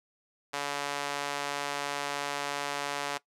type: tone with high-pass filter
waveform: sawtooth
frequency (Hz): 143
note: D3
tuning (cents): -46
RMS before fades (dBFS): -34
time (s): 0.53-3.18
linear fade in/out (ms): 10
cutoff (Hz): 710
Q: 0.74
effects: noise-tail reverb RT60 0.1 s tail -19 dB re dry + low-pass 9000 Hz 12 dB/octave